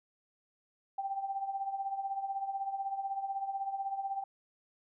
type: tone with tremolo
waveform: sine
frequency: 784 Hz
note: G5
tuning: in tune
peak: -30 dBFS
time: 0.98-4.24 s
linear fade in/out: 5 ms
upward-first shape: triangle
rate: 16 Hz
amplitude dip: 75%
effects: none